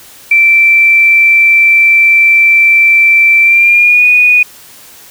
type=tone with pitch glide; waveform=sine; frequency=2339 to 2467 Hz; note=D7 to D#7; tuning=-8 to -15 cents; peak=-3 dBFS; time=0.31-4.43 s; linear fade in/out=5 ms; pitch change=+93 cents; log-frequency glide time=3.42-4.05 s; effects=white hiss -36 dBFS RMS until 5.1 s